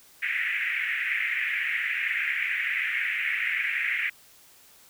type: band-pass noise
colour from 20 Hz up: pink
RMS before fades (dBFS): -28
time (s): 0.22-4.1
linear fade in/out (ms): 10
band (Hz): 1800 to 2400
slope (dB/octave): 48
effects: white hiss -55 dBFS RMS until 4.89 s